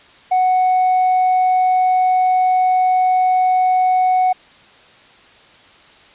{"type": "tone with tanh clipping", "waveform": "sine", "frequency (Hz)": 740, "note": "F#5", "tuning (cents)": 0, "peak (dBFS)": -12, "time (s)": [0.31, 4.33], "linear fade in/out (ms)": 10, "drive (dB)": 1, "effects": ["white hiss -46 dBFS RMS until 6.14 s", "resampled to 8000 Hz"]}